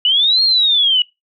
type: linear two-way sweep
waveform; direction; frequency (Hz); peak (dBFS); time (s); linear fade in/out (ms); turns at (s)
sine; up then down; 2900 to 4300 to 2900; -10; 0.05-1.02; 2; 0.43
effects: noise-tail reverb RT60 0.2 s tail -22 dB re dry